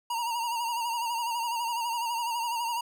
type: tone with vibrato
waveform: square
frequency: 936 Hz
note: A#5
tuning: 7 cents sharp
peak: -29 dBFS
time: 0.1-2.81 s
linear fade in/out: 5 ms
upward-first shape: sine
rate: 12 Hz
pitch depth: 57 cents each way
effects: none